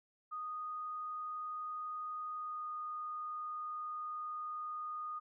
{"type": "tone with pitch glide", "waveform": "sine", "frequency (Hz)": [1239, 1231.2], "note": ["D#6", "D#6"], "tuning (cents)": [-8, -19], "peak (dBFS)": -39, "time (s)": [0.31, 5.2], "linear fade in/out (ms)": 20, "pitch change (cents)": -11, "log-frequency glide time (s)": [2.36, 2.68], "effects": []}